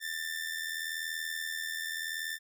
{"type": "tone with amplitude modulation", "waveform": "sawtooth", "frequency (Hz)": 1782, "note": "A6", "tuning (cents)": 22, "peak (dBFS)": -28, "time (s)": [0, 2.39], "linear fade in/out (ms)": 50, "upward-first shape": "sine", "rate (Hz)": 80.8, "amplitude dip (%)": 65, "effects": []}